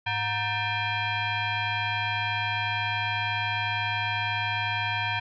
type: tone with frequency modulation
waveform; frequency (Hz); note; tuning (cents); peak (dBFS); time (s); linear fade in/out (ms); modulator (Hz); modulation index
sine; 727; F#5; -31; -25; 0.06-5.2; 10; 832; 3
effects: none